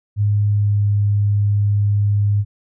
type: tone with pitch glide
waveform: sine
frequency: 103.4 to 102.51 Hz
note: G#2 to G#2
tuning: -7 to -22 cents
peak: -13 dBFS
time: 0.16-2.45 s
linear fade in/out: 50 ms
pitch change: -15 cents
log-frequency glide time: 0.48-0.84 s
effects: none